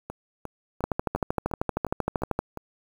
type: two click trains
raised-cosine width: 1 ms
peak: -20 / -10 dBFS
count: 8 / 21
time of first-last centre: 0.1-2.573 / 0.84-2.39 s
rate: 2.83 / 12.9 Hz
effects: 7-bit